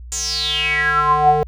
square tone with band-pass filter sweep, 150 Hz, D3, 37 cents sharp, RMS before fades -17 dBFS, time 0.12-1.43 s, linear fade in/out 0 ms, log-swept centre 7300 to 560 Hz, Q 9.2, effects added 60 Hz sine -32 dBFS peak until 1.47 s

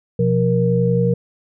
sine tone cluster, 124.9 / 175.9 / 470.4 Hz, B2 / F3 / A#4, +20 / +13 / +16 cents, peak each -18 dBFS, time 0.19-1.14 s, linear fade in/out 5 ms, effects none

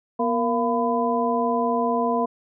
sine tone cluster, 240.9 / 466 / 691 / 1002 Hz, B3 / A#4 / F5 / B5, -43 / -1 / -19 / +25 cents, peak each -25 dBFS, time 0.19-2.26 s, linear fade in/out 10 ms, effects none

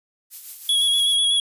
violet noise with tremolo, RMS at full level -32 dBFS, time 0.3-1.17 s, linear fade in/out 50 ms, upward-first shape triangle, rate 6.2 Hz, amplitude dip 55%
square tone with vibrato, 3341 Hz, G#7, 10 cents sharp, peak -17 dBFS, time 0.69-1.4 s, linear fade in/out 2 ms, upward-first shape square, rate 8.1 Hz, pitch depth 18 cents each way
effects resampled to 32000 Hz

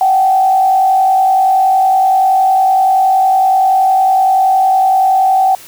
sine tone with frequency modulation, 763 Hz, G5, 47 cents flat, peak -7 dBFS, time 0.01-5.55 s, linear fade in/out 2 ms, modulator 50.7 Hz, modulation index 0.51, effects white hiss -36 dBFS RMS until 5.67 s

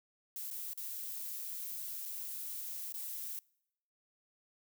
violet noise with dropouts, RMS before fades -42 dBFS, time 0.36-3.39 s, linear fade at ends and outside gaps 1 ms, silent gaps 0.503-0.51 / 0.734-0.775 / 2.054-2.058 / 2.924-2.941 s, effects noise-tail reverb RT60 0.8 s tail -26 dB re dry

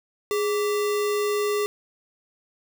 sine tone with sample-and-hold, 415.3 Hz, G#4, in tune, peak -21 dBFS, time 0.31-1.66 s, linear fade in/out 0 ms, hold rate 1575 Hz, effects none

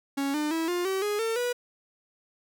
45% pulse tone with pitch steps, 277.2 / 300.5 / 325.9 / 353.3 / 383.1 / 415.3 / 450.3 / 488.2 Hz, C#4 / D4 / E4 / F4 / G4 / G#4 / A4 / B4, 0 / +40 / -20 / +20 / -40 / 0 / +40 / -20 cents, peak -26 dBFS, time 0.17-1.53 s, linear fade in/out 10 ms, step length 170 ms, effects none

